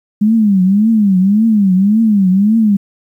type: tone with vibrato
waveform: sine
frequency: 204 Hz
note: G#3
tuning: 31 cents flat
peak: -7 dBFS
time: 0.21-2.77 s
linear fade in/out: 10 ms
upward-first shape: triangle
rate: 1.8 Hz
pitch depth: 210 cents each way
effects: 8-bit